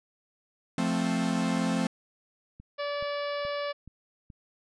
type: chord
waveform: 45% pulse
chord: F major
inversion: none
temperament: equal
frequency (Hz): 174.61 / 220 / 261.6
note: F3 / A3 / C4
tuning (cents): 0 / 0 / 0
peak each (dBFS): -30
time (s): 0.78-1.87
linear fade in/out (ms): 2
type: click train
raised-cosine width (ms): 5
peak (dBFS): -34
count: 5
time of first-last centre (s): 2.6-4.302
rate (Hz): 2.35
type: harmonic tone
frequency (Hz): 577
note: D5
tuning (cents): -31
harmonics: 1 / 2 / 3 / 4 / 5 / 6 / 7 / 8 / 9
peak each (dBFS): -31 / -37 / -41 / -43 / -45 / -47 / -48 / -49 / -50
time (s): 2.78-3.73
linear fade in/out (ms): 20
effects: resampled to 22050 Hz